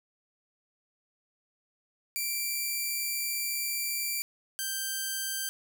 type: tone pair in turn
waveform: 5% pulse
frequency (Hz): 2349 / 1567.8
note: D7 / G6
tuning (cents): 0 / 0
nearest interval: perfect fifth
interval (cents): 700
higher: first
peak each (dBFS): -20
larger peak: neither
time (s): 2.16-4.22 / 4.59-5.49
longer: first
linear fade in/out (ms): 0
effects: none